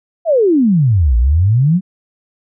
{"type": "exponential two-way sweep", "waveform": "sine", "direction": "down then up", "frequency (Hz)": [698.5, 55.6, 194.4], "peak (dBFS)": -8, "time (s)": [0.25, 1.81], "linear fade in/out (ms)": 50, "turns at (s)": 1.17, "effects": []}